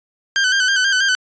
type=tone with vibrato; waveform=sawtooth; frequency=1550 Hz; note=G6; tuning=20 cents flat; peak=-10 dBFS; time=0.36-1.15 s; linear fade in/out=0 ms; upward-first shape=square; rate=6.2 Hz; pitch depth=49 cents each way; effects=resampled to 16000 Hz